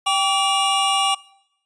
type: tone cluster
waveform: square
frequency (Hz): 785 / 1149 / 2841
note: G5 / D6 / F7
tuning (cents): +2 / -38 / +29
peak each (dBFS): -22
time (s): 0.06-1.15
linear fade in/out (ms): 10
effects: noise-tail reverb RT60 0.8 s tail -23 dB re dry + resampled to 22050 Hz